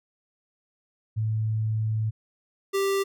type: tone pair in turn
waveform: sine / square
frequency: 109.5 / 392.6 Hz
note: A2 / G4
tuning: -8 / +3 cents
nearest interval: octave + minor seventh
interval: 2211 cents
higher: second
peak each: -23 dBFS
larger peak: neither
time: 1.16-2.11 / 2.73-3.04 s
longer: first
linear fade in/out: 20 ms
effects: none